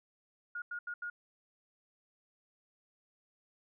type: tone bursts at uneven times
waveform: sine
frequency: 1432 Hz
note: F6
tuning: 43 cents sharp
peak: -37 dBFS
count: 4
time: 0.55-0.62 / 0.71-0.79 / 0.87-0.94 / 1.02-1.1 s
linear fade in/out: 5 ms
effects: none